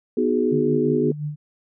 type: chord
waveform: sine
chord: G# minor seventh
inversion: first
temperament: equal with one note detuned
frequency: 246.9 / 311.1 / 370 / 420.4 Hz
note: B3 / D#4 / F#4 / G#4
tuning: 0 / 0 / 0 / +21 cents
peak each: -22 / -26 / -23 / -22 dBFS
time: 0.17-1.12 s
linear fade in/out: 5 ms
type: tone with tremolo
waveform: sine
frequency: 149.1 Hz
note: D3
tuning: 27 cents sharp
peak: -23 dBFS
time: 0.51-1.36 s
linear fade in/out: 20 ms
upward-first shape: sine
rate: 5.7 Hz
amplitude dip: 60%
effects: none